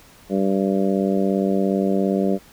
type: harmonic tone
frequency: 97.3 Hz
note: G2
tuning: 12 cents flat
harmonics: 2 / 3 / 4 / 5 / 6 / 7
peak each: -20 / -25 / -24 / -27 / -27 / -31 dBFS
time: 0.29-2.39 s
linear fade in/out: 50 ms
effects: pink hiss -49 dBFS RMS until 2.52 s